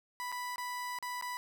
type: tone with dropouts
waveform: 30% pulse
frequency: 987.8 Hz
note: B5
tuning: in tune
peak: -34 dBFS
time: 0.2-1.37 s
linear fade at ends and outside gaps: 0 ms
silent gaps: 0.318-0.324 / 0.559-0.581 / 0.987-1.026 / 1.212-1.224 s
effects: none